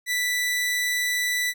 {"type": "tone", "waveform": "sawtooth", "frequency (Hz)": 1975.5, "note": "B6", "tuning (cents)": 0, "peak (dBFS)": -19, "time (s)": [0.06, 1.54], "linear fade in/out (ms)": 50, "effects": []}